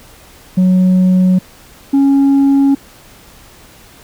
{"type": "tone pair in turn", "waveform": "sine", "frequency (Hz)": [184.4, 276.3], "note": ["F#3", "C#4"], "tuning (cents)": [-6, -6], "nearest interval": "perfect fifth", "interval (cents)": 700, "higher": "second", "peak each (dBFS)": -4, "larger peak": "neither", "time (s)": [[0.57, 1.39], [1.93, 2.75]], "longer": "neither", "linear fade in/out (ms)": 10, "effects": ["tanh soft clip ceiling -6 dBFS", "pink hiss -41 dBFS RMS until 4.03 s"]}